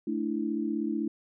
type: chord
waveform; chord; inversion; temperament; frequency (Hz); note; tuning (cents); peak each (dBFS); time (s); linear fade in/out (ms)
sine; A suspended fourth; none; equal; 220 / 293.7 / 329.6; A3 / D4 / E4; 0 / 0 / 0; -32; 0.07-1.08; 5
effects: none